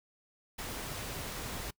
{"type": "noise", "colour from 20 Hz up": "pink", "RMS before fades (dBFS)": -40, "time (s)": [0.58, 1.71], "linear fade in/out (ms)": 10, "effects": ["noise-tail reverb RT60 0.1 s tail -23 dB re dry"]}